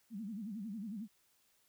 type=tone with vibrato; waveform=sine; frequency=211.1 Hz; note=G#3; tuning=29 cents sharp; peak=-40 dBFS; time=0.1-1.08 s; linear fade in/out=50 ms; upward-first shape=sine; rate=11 Hz; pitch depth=180 cents each way; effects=white hiss -73 dBFS RMS until 1.68 s